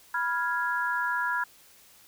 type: chord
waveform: sine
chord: F diminished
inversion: second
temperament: equal with one note detuned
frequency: 982.6 / 1396.9 / 1661.2 Hz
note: Cb6 / F6 / Ab6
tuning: -9 / 0 / 0 cents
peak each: -30 dBFS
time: 0.14-1.44 s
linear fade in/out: 5 ms
effects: white hiss -56 dBFS RMS until 2.07 s